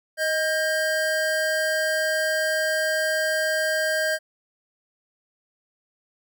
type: tone pair together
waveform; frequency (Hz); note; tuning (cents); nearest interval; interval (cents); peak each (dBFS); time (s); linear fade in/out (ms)
square; 626.9 / 1600; D#5 / G6; +13 / +35; octave + major third; 1622; -25; 0.17-4.19; 50
effects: none